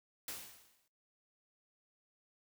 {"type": "noise with exponential decay", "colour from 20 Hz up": "white", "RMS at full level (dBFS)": -41, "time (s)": [0.28, 0.88], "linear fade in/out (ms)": 2, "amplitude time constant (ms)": 130, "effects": ["noise-tail reverb RT60 0.2 s tail -17 dB re dry"]}